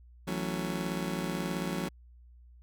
30% pulse chord, F# minor seventh, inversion third, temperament just, 166.5 / 185 / 222 / 277.5 Hz, E3 / F#3 / A3 / C#4, +18 / 0 / +16 / +2 cents, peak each -34 / -33 / -37 / -37 dBFS, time 0.27-1.89 s, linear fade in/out 10 ms, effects added 60 Hz sine -52 dBFS peak until 2.62 s

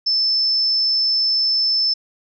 sine tone, 5274 Hz, E8, in tune, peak -15 dBFS, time 0.06-1.94 s, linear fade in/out 10 ms, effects none

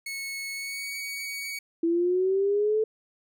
sawtooth tone with pitch glide, 2199 to 2248 Hz, C#7 to C#7, -14 to +24 cents, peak -29 dBFS, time 0.06-1.59 s, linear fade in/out 5 ms, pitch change +38 cents, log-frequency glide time 0.52-0.9 s
sine linear sweep, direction up, 329.6 to 440 Hz, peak -21 dBFS, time 1.83-2.84 s, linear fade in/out 5 ms
effects none

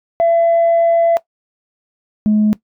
sine tone pair in turn, 673 / 212.4 Hz, E5 / G#3, +36 / +39 cents, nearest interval octave + minor sixth, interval 1997 cents, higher first, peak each -8 dBFS, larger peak neither, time 0.2-1.17 / 2.26-2.53 s, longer first, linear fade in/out 0 ms, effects noise-tail reverb RT60 0.1 s tail -19 dB re dry + tanh soft clip ceiling -7 dBFS

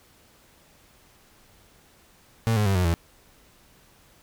35% pulse tone with pitch steps, 113.5 / 105.29 / 97.67 / 90.61 / 84.05 Hz, A#2 / G#2 / G2 / F#2 / E2, -46 / +24 / -6 / -36 / +34 cents, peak -18 dBFS, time 2.47-2.94 s, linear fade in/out 0 ms, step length 94 ms, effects pink hiss -57 dBFS RMS until 4.22 s

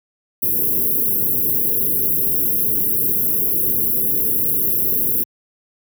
white band-stop noise, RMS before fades -18 dBFS, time 0.42-5.24 s, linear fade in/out 10 ms, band 490 to 11000 Hz, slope 96 dB/octave, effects high-pass 80 Hz 12 dB/octave

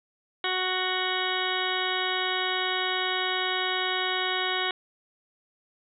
harmonic tone with a mistuned harmonic, 370 Hz, F#4, in tune, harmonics 1 / 2 / 3 / 4 / 5 / 6 / 8 / 9 / 10, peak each -34 / -34 / -34 / -34 / -34 / -34 / -34 / -34 / -34 dBFS, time 0.44-4.71 s, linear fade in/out 2 ms, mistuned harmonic 10, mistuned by +29 cents, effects none

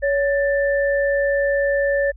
sine tone pair together, 562 / 1769.9 Hz, C#5 / A6, +24 / +10 cents, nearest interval octave + minor sixth, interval 1986 cents, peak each -17 / -23 dBFS, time 0.02-2.12 s, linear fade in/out 20 ms, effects added 50 Hz sine -38 dBFS peak until 2.16 s

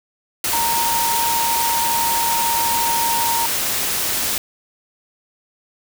sine tone in noise, 927 Hz, A#5, 10 cents flat, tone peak -19 dBFS, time 0.53-3.46 s, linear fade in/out 2 ms, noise white, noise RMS -21 dBFS, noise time 0.44-4.38 s, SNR -1 dB, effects none

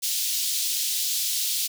pink high-pass noise, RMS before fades -26 dBFS, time 0.02-1.68 s, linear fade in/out 20 ms, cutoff 3500 Hz, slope 24 dB/octave, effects none

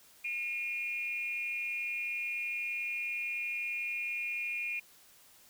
sine tone with frequency modulation, 2428 Hz, D#7, 43 cents flat, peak -33 dBFS, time 0.24-4.8 s, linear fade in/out 10 ms, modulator 265 Hz, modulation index 0.5, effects white hiss -60 dBFS RMS until 5.49 s

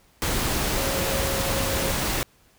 sine tone in noise, 543 Hz, C#5, 36 cents flat, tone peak -30 dBFS, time 0.77-1.92 s, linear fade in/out 0 ms, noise pink, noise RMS -25 dBFS, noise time 0.22-2.23 s, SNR -8 dB, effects pink hiss -59 dBFS RMS until 2.58 s

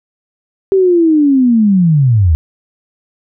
sine linear sweep, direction down, 392 to 73.42 Hz, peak -6 dBFS, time 0.72-2.35 s, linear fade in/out 0 ms, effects none

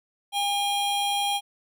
square tone pair together, 809 / 3236 Hz, G#5 / G#7, -46 / -46 cents, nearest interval 2 octaves, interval 2400 cents, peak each -26 / -28 dBFS, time 0.32-1.41 s, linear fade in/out 50 ms, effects none

